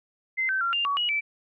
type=tone with pitch steps; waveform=sine; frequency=2069 / 1544 / 1376 / 2798 / 1129 / 2908 / 2320 Hz; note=C7 / G6 / F6 / F7 / C#6 / F#7 / D7; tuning=-20 / -27 / -26 / +3 / +31 / -31 / -22 cents; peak=-23 dBFS; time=0.37-1.21 s; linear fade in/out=20 ms; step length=120 ms; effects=none